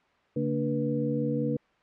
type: tone cluster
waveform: sine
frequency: 142 / 226.2 / 291.3 / 486.3 Hz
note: C#3 / A3 / D4 / B4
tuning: +42 / +48 / -14 / -27 cents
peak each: -31 dBFS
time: 0.36-1.57 s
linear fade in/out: 5 ms
effects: white hiss -64 dBFS RMS until 1.82 s + low-pass 2000 Hz 12 dB/octave